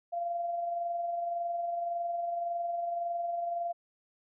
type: tone with amplitude modulation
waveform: sine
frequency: 689 Hz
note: F5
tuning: 24 cents flat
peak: -29 dBFS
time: 0.12-3.73 s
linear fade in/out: 20 ms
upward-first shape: sine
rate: 21.8 Hz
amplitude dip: 35%
effects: none